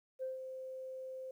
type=tone with ADSR envelope; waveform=sine; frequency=521 Hz; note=C5; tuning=7 cents flat; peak=-35 dBFS; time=0.19-1.31 s; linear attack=36 ms; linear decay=150 ms; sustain=-7 dB; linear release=3 ms; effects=tanh soft clip ceiling -31 dBFS + 12-bit